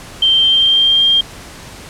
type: tone with pitch glide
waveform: sine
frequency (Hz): 3138 to 3200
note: G7 to G7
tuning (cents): +1 to +35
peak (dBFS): -8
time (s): 0.22-1.21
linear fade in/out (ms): 5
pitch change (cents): +34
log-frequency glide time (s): 0.34-1.06
effects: pink hiss -34 dBFS RMS until 1.89 s + low-pass 10000 Hz 12 dB/octave